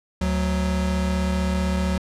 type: tone pair together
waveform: square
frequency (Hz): 73.55 / 185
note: D2 / F#3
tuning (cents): +3 / 0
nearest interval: octave + major third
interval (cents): 1597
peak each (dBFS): -24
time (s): 0.21-1.98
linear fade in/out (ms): 5
effects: low-pass 9000 Hz 12 dB/octave